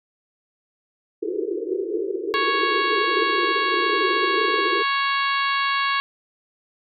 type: band-pass noise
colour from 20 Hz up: white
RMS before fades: -26 dBFS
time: 1.22-4.83 s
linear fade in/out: 10 ms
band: 330 to 460 Hz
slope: 96 dB/octave
type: harmonic tone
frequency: 554.4 Hz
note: C#5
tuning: in tune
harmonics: 2 / 3 / 4 / 5 / 6 / 7 / 8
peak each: -22 / -26 / -28 / -30 / -32 / -33 / -34 dBFS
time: 2.34-6 s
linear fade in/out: 0 ms
effects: none

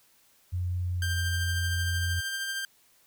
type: tone with pitch glide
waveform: sine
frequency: 89.5 to 87 Hz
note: F2 to F2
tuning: +43 to -6 cents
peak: -27 dBFS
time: 0.52-2.21 s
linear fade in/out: 20 ms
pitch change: -49 cents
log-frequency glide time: 0.94-1.1 s
type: tone with tremolo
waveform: sawtooth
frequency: 1575 Hz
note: G6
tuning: 8 cents sharp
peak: -26 dBFS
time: 1.02-2.65 s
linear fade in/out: 2 ms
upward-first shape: sine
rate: 13 Hz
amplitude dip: 30%
effects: white hiss -63 dBFS RMS until 3.06 s

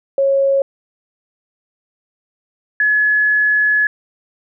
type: tone pair in turn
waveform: sine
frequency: 548 / 1701 Hz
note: C#5 / G#6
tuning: -20 / +41 cents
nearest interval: octave + minor sixth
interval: 1961 cents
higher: second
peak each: -11 dBFS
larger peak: neither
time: 0.18-0.62 / 2.8-3.87 s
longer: second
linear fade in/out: 2 ms
effects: none

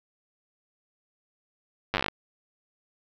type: slowing click train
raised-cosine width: 0.3 ms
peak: -9 dBFS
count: 11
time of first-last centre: 1.94-2.083 s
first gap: 9 ms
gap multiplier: 1.1
effects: low-pass 5000 Hz 12 dB/octave + 8-bit

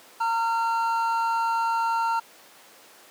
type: tone pair together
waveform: triangle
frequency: 916 / 1374.4 Hz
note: A#5 / F6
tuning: -31 / -28 cents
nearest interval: perfect fifth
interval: 703 cents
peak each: -21 / -26 dBFS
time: 0.2-2.2 s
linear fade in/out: 10 ms
effects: pink hiss -50 dBFS RMS until 3.1 s + high-pass 400 Hz 12 dB/octave

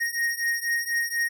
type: beating tone pair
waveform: square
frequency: 1864.7 / 1868.8 Hz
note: A#6 / A#6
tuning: 0 / +4 cents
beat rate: 4.1 Hz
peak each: -27 / -29 dBFS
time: 0-1.29 s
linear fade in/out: 20 ms
effects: none

